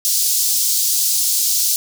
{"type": "high-pass noise", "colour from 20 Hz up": "pink", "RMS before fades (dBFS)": -17, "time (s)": [0.05, 1.76], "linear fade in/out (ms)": 0, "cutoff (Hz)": 4800, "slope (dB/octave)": 24, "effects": []}